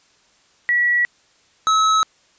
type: tone pair in turn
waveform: sine / square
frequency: 1935 / 1291.5 Hz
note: B6 / E6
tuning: -36 / -36 cents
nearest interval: perfect fifth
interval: 700 cents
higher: first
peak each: -14 dBFS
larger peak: neither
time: 0.69-1.05 / 1.67-2.03 s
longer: neither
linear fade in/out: 0 ms
effects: white hiss -57 dBFS RMS until 2.38 s + resampled to 16000 Hz